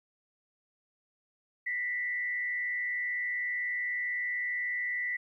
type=tone with frequency modulation; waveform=sine; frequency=1975.5 Hz; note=B6; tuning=in tune; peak=-30 dBFS; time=1.66-5.17 s; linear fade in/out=10 ms; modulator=122 Hz; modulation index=0.5; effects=12-bit